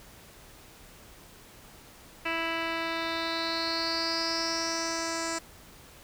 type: tone with low-pass filter sweep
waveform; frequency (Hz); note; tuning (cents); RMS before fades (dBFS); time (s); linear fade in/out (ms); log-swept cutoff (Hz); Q
10% pulse; 329.6; E4; 0; -31; 2.25-5.39; 10; 2800 to 7100; 7.4
effects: pink hiss -52 dBFS RMS until 6.03 s